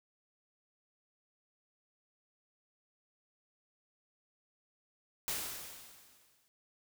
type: noise with exponential decay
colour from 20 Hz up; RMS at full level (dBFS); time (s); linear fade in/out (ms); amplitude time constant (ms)
white; -35; 5.28-6.48; 0; 260
effects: none